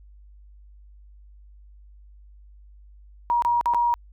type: tone with dropouts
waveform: sine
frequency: 952 Hz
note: A#5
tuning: 36 cents sharp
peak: -18 dBFS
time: 3.3-3.94 s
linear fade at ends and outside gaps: 0 ms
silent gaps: 3.422-3.449 / 3.611-3.658 / 3.737-3.746 s
effects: added 50 Hz sine -46 dBFS peak until 4.12 s